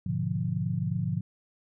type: chord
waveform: sine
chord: G# diminished seventh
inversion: none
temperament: equal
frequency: 103.83 / 123.47 / 146.83 / 174.61 Hz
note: G#2 / B2 / D3 / F3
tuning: 0 / 0 / 0 / 0 cents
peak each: -33 / -33 / -32 / -31 dBFS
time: 0.06-1.21 s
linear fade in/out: 5 ms
effects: none